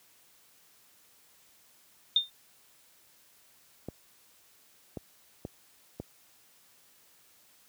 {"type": "tone with exponential decay", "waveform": "sine", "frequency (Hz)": 3632, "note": "A#7", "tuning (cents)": -46, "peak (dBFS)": -17, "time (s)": [2.16, 2.3], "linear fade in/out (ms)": 2, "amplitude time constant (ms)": 29}
{"type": "clicks", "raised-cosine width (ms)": 2, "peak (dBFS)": -23, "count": 4, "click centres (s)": [3.886, 4.972, 5.451, 6]}
{"effects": ["white hiss -62 dBFS RMS until 7.68 s", "high-pass 60 Hz 12 dB/octave"]}